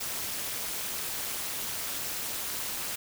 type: noise with amplitude modulation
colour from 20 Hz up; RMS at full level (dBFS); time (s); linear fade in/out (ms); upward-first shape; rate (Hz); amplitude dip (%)
white; -31; 0-2.96; 10; sine; 218; 75
effects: none